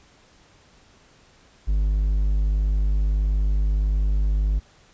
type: tone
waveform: triangle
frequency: 50.8 Hz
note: G#1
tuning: 38 cents flat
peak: -16 dBFS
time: 1.67-4.6 s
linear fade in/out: 20 ms
effects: pink hiss -55 dBFS RMS until 4.93 s + resampled to 16000 Hz